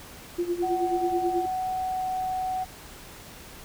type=tone with tremolo; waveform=sine; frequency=348.6 Hz; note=F4; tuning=3 cents flat; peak=-22 dBFS; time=0.38-1.46 s; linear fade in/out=10 ms; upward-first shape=sine; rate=9.3 Hz; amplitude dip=80%
type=tone; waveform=sine; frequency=746 Hz; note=F#5; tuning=14 cents sharp; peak=-26 dBFS; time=0.62-2.65 s; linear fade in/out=20 ms
effects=pink hiss -45 dBFS RMS until 3.64 s